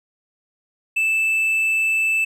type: tone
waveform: triangle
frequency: 2637 Hz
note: E7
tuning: in tune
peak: -15 dBFS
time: 0.96-2.25 s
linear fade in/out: 10 ms
effects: none